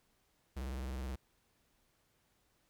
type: tone with vibrato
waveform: square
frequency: 65.41 Hz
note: C2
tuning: in tune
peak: -39 dBFS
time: 0.56-1.16 s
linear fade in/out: 10 ms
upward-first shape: square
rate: 19 Hz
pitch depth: 93 cents each way
effects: pink hiss -75 dBFS RMS until 2.69 s